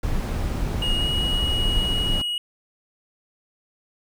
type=noise; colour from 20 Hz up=brown; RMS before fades=-24 dBFS; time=0.03-2.22 s; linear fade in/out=5 ms
type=tone with pitch glide; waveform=triangle; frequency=2874 to 2902 Hz; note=F7 to F#7; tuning=+49 to -34 cents; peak=-22 dBFS; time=0.82-2.38 s; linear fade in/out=2 ms; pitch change=+17 cents; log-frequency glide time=0.97-1.09 s
effects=none